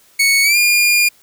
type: tone with pitch glide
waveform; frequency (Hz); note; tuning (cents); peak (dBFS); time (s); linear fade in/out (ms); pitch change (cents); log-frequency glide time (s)
sawtooth; 2217 to 2418; C#7 to D7; 0 to +50; -7; 0.19-1.09; 10; +150; 0.43-0.57
effects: white hiss -51 dBFS RMS until 1.22 s